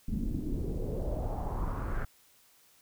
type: noise with low-pass filter sweep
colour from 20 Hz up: brown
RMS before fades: -33 dBFS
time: 0.08-2.05 s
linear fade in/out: 5 ms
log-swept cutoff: 210 to 1600 Hz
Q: 3.4
effects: white hiss -63 dBFS RMS until 2.81 s